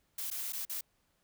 blue noise with dropouts, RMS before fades -38 dBFS, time 0.18-0.81 s, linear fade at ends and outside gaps 5 ms, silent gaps 0.303-0.312 / 0.524-0.531 / 0.652-0.695 s, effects pink hiss -75 dBFS RMS until 1.23 s

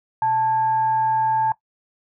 sine tone with frequency modulation, 880 Hz, A5, in tune, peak -17 dBFS, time 0.22-1.52 s, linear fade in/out 2 ms, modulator 755 Hz, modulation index 0.22, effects noise-tail reverb RT60 0.1 s tail -17 dB re dry

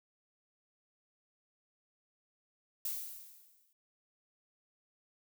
violet noise with exponential decay, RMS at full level -35 dBFS, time 2.85-3.73 s, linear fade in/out 2 ms, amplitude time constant 190 ms, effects none

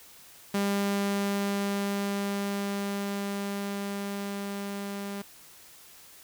sawtooth tone with level ramp, 200.2 Hz, G3, 37 cents sharp, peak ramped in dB -21 to -30 dBFS, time 0.54-5.22 s, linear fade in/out 5 ms, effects white hiss -52 dBFS RMS until 6.23 s

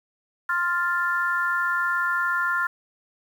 sine chord, F major, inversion second, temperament equal with one note detuned, 1049.5 / 1396.9 / 1760 Hz, C6 / F6 / A6, +5 / 0 / 0 cents, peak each -28 / -23 / -28 dBFS, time 0.49-2.67 s, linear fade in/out 5 ms, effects 8-bit

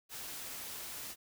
white noise, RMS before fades -44 dBFS, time 0.09-1.16 s, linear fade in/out 50 ms, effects none

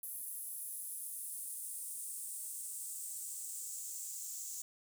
white noise with high-pass filter sweep, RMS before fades -44 dBFS, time 0.03-4.62 s, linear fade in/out 2 ms, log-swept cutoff 11000 to 7000 Hz, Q 3.8, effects none

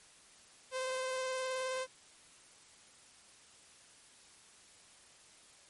sawtooth tone with vibrato, 518 Hz, C5, 17 cents flat, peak -31 dBFS, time 0.71-1.87 s, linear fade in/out 50 ms, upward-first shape square, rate 19 Hz, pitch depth 12 cents each way, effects white hiss -60 dBFS RMS until 5.69 s + MP3 48 kbps

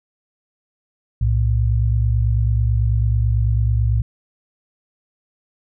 sine tone pair together, 62.8 / 111.9 Hz, B1 / A2, +30 / +30 cents, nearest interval minor seventh, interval 1000 cents, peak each -17 dBFS, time 1.21-4.02 s, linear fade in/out 5 ms, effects none

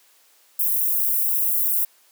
white high-pass noise, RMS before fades -21 dBFS, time 0.59-1.85 s, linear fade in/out 5 ms, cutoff 12000 Hz, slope 24 dB/octave, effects white hiss -57 dBFS RMS until 2.11 s + high-pass 400 Hz 12 dB/octave

